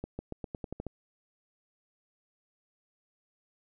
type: accelerating click train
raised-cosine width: 2 ms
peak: -23 dBFS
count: 9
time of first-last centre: 0.04-0.867 s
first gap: 150 ms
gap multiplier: 0.89
effects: none